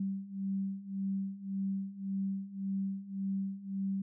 sine beating tone pair, 193.5 / 195.3 Hz, G3 / G3, -22 / -6 cents, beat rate 1.8 Hz, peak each -38 / -35 dBFS, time 0-4.02 s, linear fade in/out 5 ms, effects none

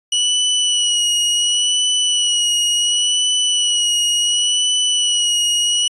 sawtooth tone with vibrato, 2934 Hz, F#7, 15 cents flat, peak -11 dBFS, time 0.12-5.88 s, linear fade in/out 5 ms, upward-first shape sine, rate 0.7 Hz, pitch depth 30 cents each way, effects resampled to 24000 Hz

